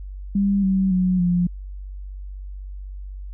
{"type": "tone with pitch steps", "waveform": "sine", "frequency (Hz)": [199, 191.11, 183.54, 176.27], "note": ["G3", "G3", "F#3", "F3"], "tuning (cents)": [26, -44, -14, 16], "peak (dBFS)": -16, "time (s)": [0.35, 1.47], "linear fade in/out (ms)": 5, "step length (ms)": 280, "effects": ["added 48 Hz sine -31 dBFS peak until 3.33 s"]}